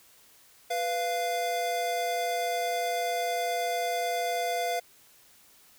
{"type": "tone pair together", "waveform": "square", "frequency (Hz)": [493.9, 693.3], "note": ["B4", "F5"], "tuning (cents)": [0, -13], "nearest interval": "tritone", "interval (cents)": 587, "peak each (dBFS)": [-34, -29], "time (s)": [0.7, 4.8], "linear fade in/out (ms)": 10, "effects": ["white hiss -58 dBFS RMS until 5.78 s"]}